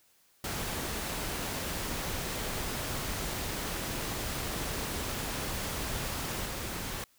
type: noise with level steps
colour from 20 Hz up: pink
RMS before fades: -35 / -37 dBFS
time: 0.44-7.04 s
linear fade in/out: 2 ms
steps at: 6.45 s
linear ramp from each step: 10 ms
effects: white hiss -66 dBFS RMS until 7.18 s